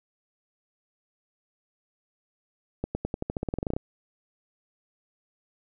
accelerating click train, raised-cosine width 2 ms, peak -15 dBFS, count 16, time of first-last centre 2.84-3.765 s, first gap 110 ms, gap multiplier 0.91, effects none

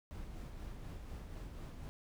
brown noise with tremolo, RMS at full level -45 dBFS, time 0.11-1.89 s, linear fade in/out 0 ms, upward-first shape sine, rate 4.1 Hz, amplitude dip 35%, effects none

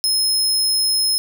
sawtooth tone, 5160 Hz, E8, 38 cents flat, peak -13 dBFS, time 0.04-1.18 s, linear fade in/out 0 ms, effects none

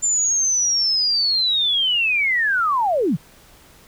sine linear sweep, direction down, 7230 to 120 Hz, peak -16 dBFS, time 0.02-3.17 s, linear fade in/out 20 ms, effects pink hiss -49 dBFS RMS until 3.87 s

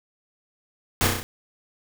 pink noise with echo, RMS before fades -21 dBFS, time 1.01-1.07 s, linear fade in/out 0 ms, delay 32 ms, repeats 5, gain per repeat -3 dB, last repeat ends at 1.23 s, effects none

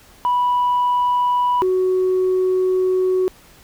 sine tone pair in turn, 983 / 371.2 Hz, B5 / F#4, -8 / +6 cents, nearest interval octave + perfect fourth, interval 1686 cents, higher first, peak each -13 dBFS, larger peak neither, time 0.25-1.62 / 1.62-3.28 s, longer second, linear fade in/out 0 ms, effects tanh soft clip ceiling -12 dBFS + pink hiss -48 dBFS RMS until 3.63 s

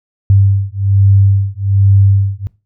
sine beating tone pair, 98 / 99.2 Hz, G2 / G2, 0 / +21 cents, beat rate 1.2 Hz, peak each -10 dBFS, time 0.3-2.47 s, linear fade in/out 0 ms, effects noise-tail reverb RT60 0.3 s tail -21 dB re dry

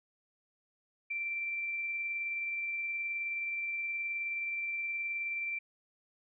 sine tone with tremolo, 2349 Hz, D7, in tune, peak -32 dBFS, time 1.1-5.59 s, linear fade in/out 10 ms, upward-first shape triangle, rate 19 Hz, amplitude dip 25%, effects none

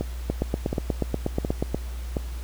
two click trains, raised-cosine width 2 ms, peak -12 / -10 dBFS, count 4 / 13, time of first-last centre 0.01-2.168 / 0.3-1.746 s, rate 1.39 / 8.3 Hz, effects added 60 Hz sine -30 dBFS peak until 2.43 s + pink hiss -46 dBFS RMS until 2.43 s

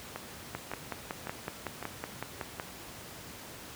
two click trains, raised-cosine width 0.5 ms, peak -22 / -19 dBFS, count 4 / 12, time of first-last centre 0.16-1.827 / 0.55-2.598 s, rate 1.8 / 5.37 Hz, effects pink hiss -46 dBFS RMS until 3.75 s + high-pass 80 Hz 12 dB/octave

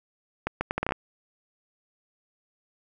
accelerating click train, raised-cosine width 0.5 ms, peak -11 dBFS, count 9, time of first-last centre 0.47-0.922 s, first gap 140 ms, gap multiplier 0.71, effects none

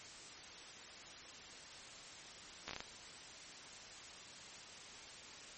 slowing click train, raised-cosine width 0.2 ms, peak -25 dBFS, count 6, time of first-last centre 2.68-2.805 s, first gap 13 ms, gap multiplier 1.33, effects white hiss -53 dBFS RMS until 5.57 s + MP3 32 kbps

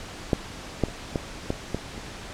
clicks, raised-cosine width 2 ms, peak -6 / -7 / -24 / -11 / -11 / -13 / -24 dBFS, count 7, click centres 0.332 / 0.837 / 0.885 / 1.158 / 1.504 / 1.746 / 1.979 s, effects pink hiss -39 dBFS RMS until 2.33 s + low-pass 7000 Hz 12 dB/octave

